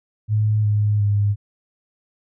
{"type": "tone with pitch steps", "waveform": "sine", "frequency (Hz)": [107, 104.68, 102.4], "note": ["A2", "G#2", "G#2"], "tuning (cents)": [-48, 14, -24], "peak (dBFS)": -15, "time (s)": [0.28, 1.36], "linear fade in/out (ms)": 50, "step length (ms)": 360, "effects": []}